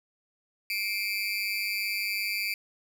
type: tone with amplitude modulation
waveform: 30% pulse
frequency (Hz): 2349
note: D7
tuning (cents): 0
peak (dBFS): -22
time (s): 0.7-2.54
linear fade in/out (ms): 2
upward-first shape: sine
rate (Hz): 203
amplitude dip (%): 90
effects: none